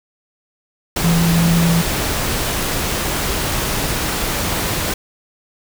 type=tone in noise; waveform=sine; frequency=168.2 Hz; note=E3; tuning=35 cents sharp; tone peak=-12 dBFS; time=1.04-1.82 s; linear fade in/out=5 ms; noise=pink; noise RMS=-20 dBFS; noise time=0.96-4.94 s; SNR=+5 dB; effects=none